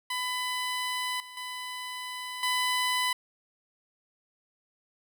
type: tone with level steps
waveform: 15% pulse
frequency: 1001 Hz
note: B5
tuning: 23 cents sharp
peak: -23 / -37 / -29 / -19 dBFS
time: 0.1-3.13 s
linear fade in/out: 5 ms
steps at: 1.2 / 1.37 / 2.43 s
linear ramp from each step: 2 ms
effects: none